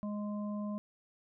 harmonic tone, 207.7 Hz, G#3, in tune, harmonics 1 / 3 / 5, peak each -35 / -45 / -49 dBFS, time 0.03-0.78 s, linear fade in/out 0 ms, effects none

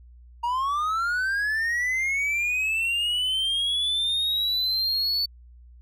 triangle linear sweep, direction up, 932.3 to 4489 Hz, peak -21 dBFS, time 0.43-5.26 s, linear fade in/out 10 ms, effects added 60 Hz sine -46 dBFS peak until 5.81 s

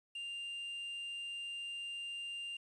triangle tone, 2794 Hz, F7, in tune, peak -39 dBFS, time 0.15-2.57 s, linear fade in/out 5 ms, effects resampled to 24000 Hz + 11-bit

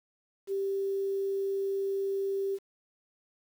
sine tone with quantisation, 392 Hz, G4, in tune, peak -28 dBFS, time 0.47-2.59 s, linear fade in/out 50 ms, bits 9, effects none

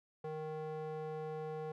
square tone with band-pass filter, 155.56 Hz, D#3, in tune, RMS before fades -42 dBFS, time 0.24-1.72 s, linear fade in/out 5 ms, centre 560 Hz, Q 2, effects none

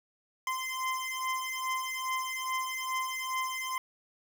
25% pulse beating tone pair, 1036 / 1038.4 Hz, C6 / C6, -17 / -13 cents, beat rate 2.4 Hz, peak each -31 dBFS, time 0.47-3.78 s, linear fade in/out 2 ms, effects none

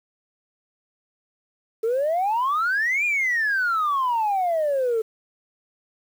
sine exponential two-way sweep, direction up then down, 433.7 to 2461 to 433.7 Hz, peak -18 dBFS, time 1.83-5.02 s, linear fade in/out 10 ms, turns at 3.05 s, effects tanh soft clip ceiling -17 dBFS + 8-bit

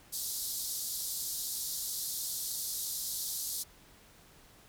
white band-pass noise, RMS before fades -37 dBFS, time 0.12-3.64 s, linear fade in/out 20 ms, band 3800 to 15000 Hz, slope 48 dB/octave, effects pink hiss -59 dBFS RMS until 4.68 s

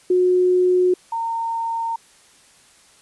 sine tone pair in turn, 363.5 / 916 Hz, F#4 / A#5, -31 / -31 cents, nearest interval octave + major third, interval 1600 cents, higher second, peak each -13 / -21 dBFS, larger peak first, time 0.1-0.94 / 1.12-1.96 s, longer neither, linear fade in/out 5 ms, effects white hiss -52 dBFS RMS until 3.01 s + resampled to 24000 Hz

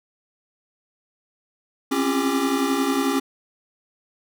square tone cluster, 263.1 / 274.2 / 344.9 / 402.1 / 1170 Hz, C4 / C#4 / F4 / G4 / D6, +10 / -19 / -22 / +44 / -7 cents, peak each -29 / -23 / -30 / -28 / -31 dBFS, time 1.91-3.2 s, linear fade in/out 10 ms, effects none

